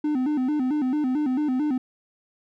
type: tone with vibrato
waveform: triangle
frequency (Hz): 277.2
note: C#4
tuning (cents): 0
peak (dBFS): -19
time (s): 0.04-1.78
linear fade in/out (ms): 5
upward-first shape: square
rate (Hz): 4.5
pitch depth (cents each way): 140
effects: none